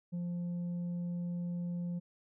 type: tone with tanh clipping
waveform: sine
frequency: 174.61 Hz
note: F3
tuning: in tune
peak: -35 dBFS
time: 0.12-2 s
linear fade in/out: 20 ms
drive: 3 dB
effects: none